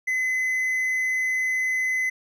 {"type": "tone", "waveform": "triangle", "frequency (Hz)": 2031, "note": "B6", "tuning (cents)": 48, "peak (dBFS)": -20, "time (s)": [0.07, 2.1], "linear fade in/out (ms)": 10, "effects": []}